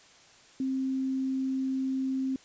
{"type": "tone", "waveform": "sine", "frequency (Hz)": 264.3, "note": "C4", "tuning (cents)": 18, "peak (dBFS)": -27, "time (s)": [0.6, 2.36], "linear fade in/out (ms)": 2, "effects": ["white hiss -56 dBFS RMS until 2.44 s", "resampled to 16000 Hz"]}